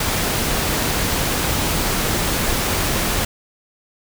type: noise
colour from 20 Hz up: pink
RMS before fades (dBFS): -20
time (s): 0-3.25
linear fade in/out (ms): 5
effects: none